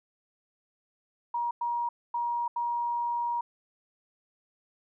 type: tone bursts at uneven times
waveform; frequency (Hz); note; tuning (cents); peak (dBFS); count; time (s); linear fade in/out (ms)
sine; 950; A#5; +33; -27; 4; 1.34-1.51 / 1.61-1.89 / 2.14-2.48 / 2.56-3.41; 5
effects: none